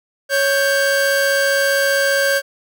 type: tone pair together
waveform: 45% pulse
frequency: 554.4 / 1568 Hz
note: C#5 / G6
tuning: 0 / 0 cents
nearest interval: octave + tritone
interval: 1800 cents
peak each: -17 dBFS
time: 0.29-2.42 s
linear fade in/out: 50 ms
effects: none